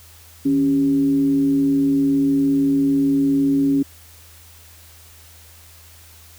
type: tone with frequency modulation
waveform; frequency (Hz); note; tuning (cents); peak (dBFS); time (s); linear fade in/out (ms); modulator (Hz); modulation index
sine; 276.9; C#4; -2; -14; 0.45-3.83; 10; 121; 0.32
effects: added 82 Hz sine -47 dBFS peak until 6.38 s + white hiss -47 dBFS RMS until 6.38 s